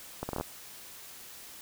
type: accelerating click train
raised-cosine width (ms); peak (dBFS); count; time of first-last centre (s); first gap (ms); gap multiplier
1; -19; 7; 0.23-0.41; 60; 0.71
effects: white hiss -48 dBFS RMS until 1.61 s